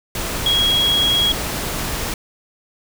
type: tone in noise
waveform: sine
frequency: 3306 Hz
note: G#7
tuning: 9 cents flat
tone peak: -14 dBFS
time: 0.46-1.32 s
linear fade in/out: 2 ms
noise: pink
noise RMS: -24 dBFS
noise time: 0.15-2.14 s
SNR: +7 dB
effects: none